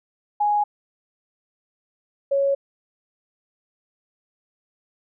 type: tone pair in turn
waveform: sine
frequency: 830.6 / 554.4 Hz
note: G#5 / C#5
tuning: 0 / 0 cents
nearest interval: perfect fifth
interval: 700 cents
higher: first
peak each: -17 dBFS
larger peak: neither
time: 0.4-0.64 / 2.31-2.55 s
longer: neither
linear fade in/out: 10 ms
effects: none